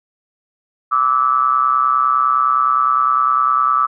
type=ring-modulated tone; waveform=triangle; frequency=64.9 Hz; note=C2; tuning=13 cents flat; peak=-7 dBFS; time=0.91-3.87 s; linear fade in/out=20 ms; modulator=1230 Hz; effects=none